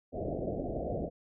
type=low-pass noise; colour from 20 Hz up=white; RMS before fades=-35 dBFS; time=0.12-1.1 s; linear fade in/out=50 ms; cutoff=700 Hz; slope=96 dB/octave; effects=none